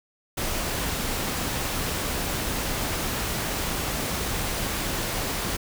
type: noise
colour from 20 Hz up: pink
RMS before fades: -28 dBFS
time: 0.37-5.57 s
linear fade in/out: 10 ms
effects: none